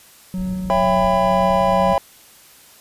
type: tone with tremolo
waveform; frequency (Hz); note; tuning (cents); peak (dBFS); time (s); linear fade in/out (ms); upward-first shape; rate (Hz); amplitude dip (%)
triangle; 185; F#3; 0; -19; 0.34-1.93; 0; sine; 2.1; 30
type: low-pass noise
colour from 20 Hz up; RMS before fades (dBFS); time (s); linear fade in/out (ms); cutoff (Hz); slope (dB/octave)
pink; -32; 0.37-1.97; 5; 160; 12
type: chord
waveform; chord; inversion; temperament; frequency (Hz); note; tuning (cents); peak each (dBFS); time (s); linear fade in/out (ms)
triangle; C# half-diminished seventh; none; just; 554.4 / 665.2 / 798.3 / 997.9; C#5 / E5 / G5 / B5; 0 / +16 / +31 / +18; -18; 0.7-1.98; 0
effects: white hiss -47 dBFS RMS until 2.8 s + resampled to 32000 Hz